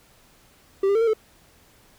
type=tone with pitch steps; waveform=triangle; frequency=390.2 / 400.5 / 450.6 / 461.1 / 436.2 Hz; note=G4 / G4 / A4 / A#4 / A4; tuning=-8 / +37 / +41 / -19 / -15 cents; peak=-15 dBFS; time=0.83-1.135 s; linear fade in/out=5 ms; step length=61 ms; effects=pink hiss -56 dBFS RMS until 1.98 s